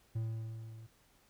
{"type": "tone with level ramp", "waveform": "triangle", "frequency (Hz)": 112.1, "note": "A2", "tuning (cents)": 33, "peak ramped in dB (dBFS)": [-30, -47], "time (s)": [0.15, 0.87], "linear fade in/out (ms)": 10, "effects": ["pink hiss -68 dBFS RMS until 1.29 s"]}